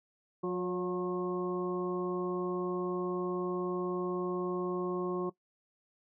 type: harmonic tone with a mistuned harmonic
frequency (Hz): 180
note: F#3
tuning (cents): -47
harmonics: 1 / 2 / 3 / 4 / 5 / 6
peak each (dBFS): -37 / -32 / -44 / -47 / -49 / -41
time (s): 0.43-5.3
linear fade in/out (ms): 10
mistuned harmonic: 3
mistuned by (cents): +51
effects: noise-tail reverb RT60 0.1 s tail -18 dB re dry